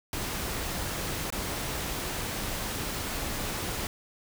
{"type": "noise with dropouts", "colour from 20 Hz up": "pink", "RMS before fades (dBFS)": -33, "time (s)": [0.13, 3.87], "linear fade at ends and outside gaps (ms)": 1, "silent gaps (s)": [1.303, 1.324], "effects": []}